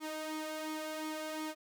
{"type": "tone with flanger", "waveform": "sawtooth", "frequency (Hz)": 311.1, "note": "D#4", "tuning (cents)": 0, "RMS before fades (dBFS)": -40, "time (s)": [0, 1.55], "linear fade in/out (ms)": 50, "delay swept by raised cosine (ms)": [0.88, 1.88], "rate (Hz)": 2.8, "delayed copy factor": 0.6, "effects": []}